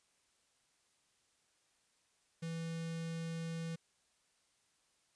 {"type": "tone with notch filter", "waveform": "square", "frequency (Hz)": 164.81, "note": "E3", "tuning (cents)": 0, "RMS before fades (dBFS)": -41, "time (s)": [2.42, 3.76], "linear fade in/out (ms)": 10, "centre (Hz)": 910, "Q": 1.2, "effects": ["white hiss -75 dBFS RMS until 5.15 s", "resampled to 22050 Hz"]}